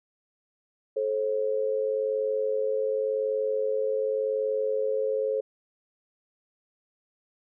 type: tone pair together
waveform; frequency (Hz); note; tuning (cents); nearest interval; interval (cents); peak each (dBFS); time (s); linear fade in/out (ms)
sine; 433.7 / 534.6; A4 / C5; -25 / +37; major third; 362; -27 / -27; 0.96-5.41; 10
effects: none